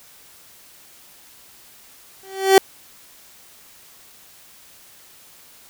30% pulse tone with exponential growth, 385.3 Hz, G4, 30 cents flat, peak -3 dBFS, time 2.23-2.58 s, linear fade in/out 1 ms, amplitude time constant 76 ms, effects white hiss -48 dBFS RMS until 5.69 s

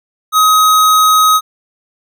square tone, 1264 Hz, D#6, 27 cents sharp, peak -7 dBFS, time 0.32-1.41 s, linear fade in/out 50 ms, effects none

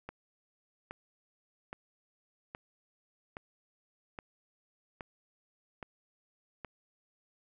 click train, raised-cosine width 0.5 ms, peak -26 dBFS, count 9, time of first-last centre 0.09-6.647 s, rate 1.22 Hz, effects none

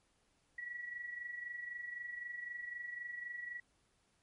sine tone with amplitude modulation, 1933 Hz, B6, 38 cents flat, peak -39 dBFS, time 0.58-3.6 s, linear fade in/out 5 ms, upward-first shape sine, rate 23.9 Hz, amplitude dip 60%, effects pink hiss -75 dBFS RMS until 4.22 s + MP3 48 kbps

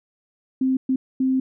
sine tone bursts at uneven times, 261.6 Hz, C4, in tune, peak -17 dBFS, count 3, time 0.61-0.77 / 0.89-0.96 / 1.2-1.4 s, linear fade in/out 5 ms, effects none

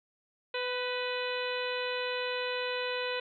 harmonic tone with a mistuned harmonic, 498.4 Hz, B4, 16 cents sharp, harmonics 1 / 2 / 3 / 4 / 5 / 6 / 7 / 8, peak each -34 / -40 / -40 / -42 / -39 / -42 / -45 / -43 dBFS, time 0.54-3.2 s, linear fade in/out 5 ms, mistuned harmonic 4, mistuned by -30 cents, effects none

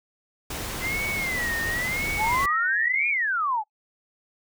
pink noise, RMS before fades -32 dBFS, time 0.5-2.46 s, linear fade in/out 5 ms
sine tone with vibrato, 2025 Hz, B6, 43 cents sharp, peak -26 dBFS, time 0.8-3.15 s, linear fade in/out 50 ms, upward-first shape sine, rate 0.94 Hz, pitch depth 170 cents each way
sine exponential two-way sweep, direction up then down, 812 to 2467 to 812 Hz, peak -22 dBFS, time 2.17-3.64 s, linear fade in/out 50 ms, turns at 3.08 s
effects noise-tail reverb RT60 0.1 s tail -23 dB re dry

